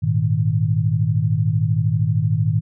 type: chord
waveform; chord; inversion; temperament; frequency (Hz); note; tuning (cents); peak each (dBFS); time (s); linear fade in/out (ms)
sine; Ab suspended second; none; just; 103.83 / 116.8 / 155.74; Ab2 / Bb2 / Eb3; 0 / +4 / +2; -20; 0.02-2.61; 20
effects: none